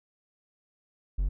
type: tone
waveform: triangle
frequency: 46.25 Hz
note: F#1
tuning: in tune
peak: -22 dBFS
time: 1.18-1.29 s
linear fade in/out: 10 ms
effects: none